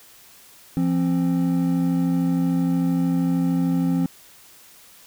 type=tone pair together; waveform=triangle; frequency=171.37 / 264.5 Hz; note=F3 / C4; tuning=-32 / +19 cents; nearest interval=minor sixth; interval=751 cents; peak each=-19 dBFS; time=0.77-4.06 s; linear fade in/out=0 ms; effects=white hiss -49 dBFS RMS until 5.06 s